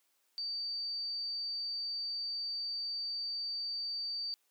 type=tone; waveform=sine; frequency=4618 Hz; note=D8; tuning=30 cents flat; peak=-35 dBFS; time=0.38-4.34 s; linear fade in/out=0 ms; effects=white hiss -75 dBFS RMS until 4.5 s + high-pass 300 Hz 12 dB/octave